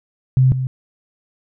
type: tone pair in turn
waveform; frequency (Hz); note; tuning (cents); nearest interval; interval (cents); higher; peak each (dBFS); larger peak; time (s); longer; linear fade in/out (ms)
sine; 130 / 130; C3 / C3; -11 / -11; unison; 0; neither; -9 / -18; first; 0.37-0.52 / 0.52-0.67; neither; 0
effects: none